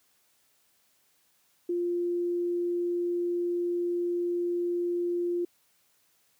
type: tone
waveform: sine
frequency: 349.2 Hz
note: F4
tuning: in tune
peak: -26 dBFS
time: 1.69-5.45 s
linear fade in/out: 5 ms
effects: white hiss -68 dBFS RMS until 6.39 s + high-pass 80 Hz 12 dB/octave